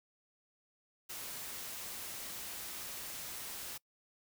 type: noise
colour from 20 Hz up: white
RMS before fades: -44 dBFS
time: 1.09-3.78 s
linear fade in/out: 10 ms
effects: noise-tail reverb RT60 0.1 s tail -24 dB re dry